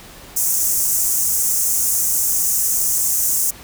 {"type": "high-pass noise", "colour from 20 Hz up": "pink", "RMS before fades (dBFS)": -18, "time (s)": [0.36, 3.51], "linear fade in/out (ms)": 10, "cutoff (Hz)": 6200, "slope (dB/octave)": 48, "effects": ["pink hiss -40 dBFS RMS until 3.63 s"]}